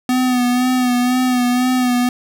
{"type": "tone with vibrato", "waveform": "square", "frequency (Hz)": 249.8, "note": "B3", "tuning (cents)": 20, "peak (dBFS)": -14, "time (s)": [0.09, 2.09], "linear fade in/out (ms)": 2, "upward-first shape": "sine", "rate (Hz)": 2, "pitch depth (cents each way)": 35, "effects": []}